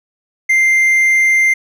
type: tone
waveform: triangle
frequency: 2093 Hz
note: C7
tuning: in tune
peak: -7 dBFS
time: 0.49-1.54 s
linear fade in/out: 10 ms
effects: none